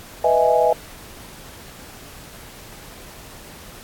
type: chord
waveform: sine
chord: E major seventh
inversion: second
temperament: equal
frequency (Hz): 493.9 / 622.3 / 659.3 / 830.6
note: B4 / D#5 / E5 / G#5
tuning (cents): 0 / 0 / 0 / 0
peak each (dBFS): -19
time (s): 0.24-0.73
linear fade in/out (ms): 5
effects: pink hiss -41 dBFS RMS until 3.83 s + AAC 64 kbps